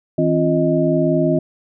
sine tone cluster, 160.4 / 265.8 / 346.9 / 624 Hz, E3 / C4 / F4 / D#5, -47 / +27 / -12 / +5 cents, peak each -19 dBFS, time 0.18-1.39 s, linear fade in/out 5 ms, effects none

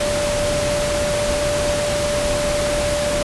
sine tone in noise, 587.3 Hz, D5, in tune, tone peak -19 dBFS, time 0-3.23 s, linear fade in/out 5 ms, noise pink, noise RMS -23 dBFS, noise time 0-3.23 s, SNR +1 dB, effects resampled to 24000 Hz

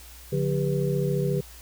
sine tone cluster, 145.8 / 179.9 / 398.5 / 491.8 Hz, D3 / F#3 / G4 / B4, -12 / -48 / +28 / -7 cents, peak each -25 / -30 / -28 / -31 dBFS, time 0.32-1.41 s, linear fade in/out 10 ms, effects added 60 Hz sine -46 dBFS peak until 1.61 s + white hiss -48 dBFS RMS until 1.61 s

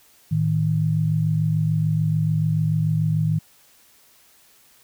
sine tone pair together, 110.3 / 157.16 Hz, A2 / D#3, +5 / +18 cents, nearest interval tritone, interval 613 cents, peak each -23 / -19 dBFS, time 0.31-3.39 s, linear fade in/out 10 ms, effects white hiss -55 dBFS RMS until 4.83 s

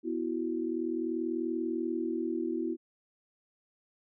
sine chord, B suspended fourth, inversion none, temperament equal, 246.9 / 329.6 / 370 Hz, B3 / E4 / F#4, 0 / 0 / 0 cents, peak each -36 / -32 / -36 dBFS, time 0.03-2.77 s, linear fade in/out 50 ms, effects none

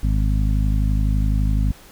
harmonic tone, 51.91 Hz, G#1, in tune, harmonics 1 / 2 / 3 / 4 / 5, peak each -17 / -23 / -27 / -29 / -31 dBFS, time 0.03-1.72 s, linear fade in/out 5 ms, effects pink hiss -46 dBFS RMS until 1.91 s

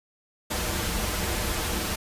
pink noise with comb filter, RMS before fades -28 dBFS, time 0.5-1.96 s, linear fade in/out 10 ms, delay 7.3 ms, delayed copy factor -0.6, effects resampled to 32000 Hz

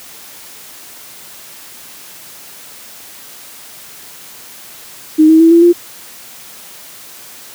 sine tone with pitch steps, 311.1 / 319.7 / 328.5 / 337.5 / 346.8 Hz, D#4 / D#4 / E4 / E4 / F4, 0 / +47 / -6 / +41 / -12 cents, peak -3 dBFS, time 5.18-5.73 s, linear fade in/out 20 ms, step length 110 ms, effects white hiss -35 dBFS RMS until 7.54 s + high-pass 100 Hz 12 dB/octave

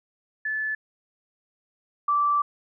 sine tone pair in turn, 1736 / 1165.7 Hz, A6 / D6, -24 / -13 cents, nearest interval perfect fifth, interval 689 cents, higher first, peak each -25 / -19 dBFS, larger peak second, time 0.45-0.75 / 2.08-2.42 s, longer second, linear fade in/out 5 ms, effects none

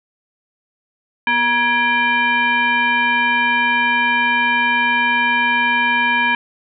sine tone with frequency modulation, 1661.2 Hz, G#6, in tune, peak -13 dBFS, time 1.27-6.35 s, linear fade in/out 2 ms, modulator 709 Hz, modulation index 1.4, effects none

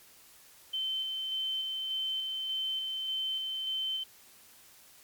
sine tone with tremolo, 3083 Hz, G7, 29 cents flat, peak -30 dBFS, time 0.73-4.04 s, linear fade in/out 10 ms, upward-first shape square, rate 1.7 Hz, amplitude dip 25%, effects white hiss -57 dBFS RMS until 5.03 s + MP3 96 kbps

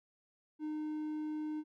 triangle tone, 306.1 Hz, D#4, 28 cents flat, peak -34 dBFS, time 0.59-1.64 s, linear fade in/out 50 ms, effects none

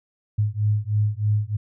sine beating tone pair, 103.83 / 107.03 Hz, G#2 / A2, 0 / -47 cents, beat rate 3.2 Hz, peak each -22 / -22 dBFS, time 0.38-1.57 s, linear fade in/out 10 ms, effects none

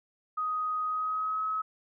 sine tone with pitch glide, 1251 to 1281.7 Hz, D#6 to E6, +9 to -49 cents, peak -28 dBFS, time 0.37-1.62 s, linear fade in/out 10 ms, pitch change +42 cents, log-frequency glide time 0.85-1.43 s, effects none

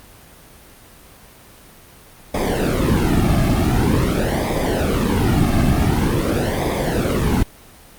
brown noise with flanger, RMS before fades -17 dBFS, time 2.34-7.43 s, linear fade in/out 5 ms, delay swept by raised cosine 0.7 to 2.1 ms, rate 0.46 Hz, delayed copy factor -0.85, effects pink hiss -44 dBFS RMS until 7.98 s + Opus 32 kbps

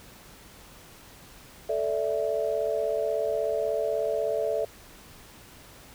sine chord, A suspended fourth, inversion none, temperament equal with one note detuned, 440 / 582.9 / 659.3 Hz, A4 / D5 / E5, 0 / -13 / 0 cents, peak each -29 dBFS, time 1.69-4.65 s, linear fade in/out 5 ms, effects pink hiss -50 dBFS RMS until 5.94 s

